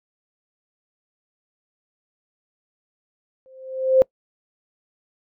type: tone with exponential growth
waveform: sine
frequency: 523.3 Hz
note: C5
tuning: in tune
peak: -8 dBFS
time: 3.46-4.02 s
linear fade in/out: 0 ms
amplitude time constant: 120 ms
effects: noise-tail reverb RT60 0.1 s tail -26 dB re dry